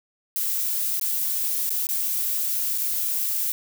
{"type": "noise with dropouts", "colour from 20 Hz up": "violet", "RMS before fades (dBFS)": -25, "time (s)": [0.36, 3.52], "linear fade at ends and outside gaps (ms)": 1, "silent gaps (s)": [[0.997, 1.012], [1.694, 1.704], [1.869, 1.889], [2.778, 2.782]], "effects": []}